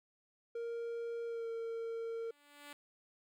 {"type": "tone with pitch glide", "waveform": "triangle", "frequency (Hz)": [466.2, 457.7], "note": ["A#4", "A#4"], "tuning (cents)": [0, -32], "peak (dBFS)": -36, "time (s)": [0.55, 2.31], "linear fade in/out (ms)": 5, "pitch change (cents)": -32, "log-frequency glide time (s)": [1.26, 1.48]}
{"type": "tone with exponential growth", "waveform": "5% pulse", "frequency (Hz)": 290, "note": "D4", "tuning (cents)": -22, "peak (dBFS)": -36, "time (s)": [2.04, 2.73], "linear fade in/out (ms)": 2, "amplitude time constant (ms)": 150}
{"effects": []}